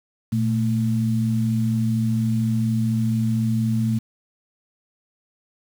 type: tone pair together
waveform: sine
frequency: 117.39 / 221.6 Hz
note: A#2 / A3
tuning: +13 / +13 cents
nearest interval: major seventh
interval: 1100 cents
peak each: -21 dBFS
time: 0.32-3.99 s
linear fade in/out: 10 ms
effects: 7-bit